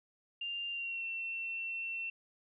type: tone with pitch glide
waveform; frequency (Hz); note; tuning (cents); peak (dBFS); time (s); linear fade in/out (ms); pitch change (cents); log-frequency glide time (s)
sine; 2794 to 2702; F7 to E7; 0 to +42; -36; 0.41-2.1; 5; -58; 0.7-1.06
effects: none